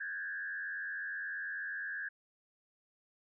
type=tone with frequency modulation; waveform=sine; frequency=1638 Hz; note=G#6; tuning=24 cents flat; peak=-37 dBFS; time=0-2.09 s; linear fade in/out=10 ms; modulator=88.5 Hz; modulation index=1.1; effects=none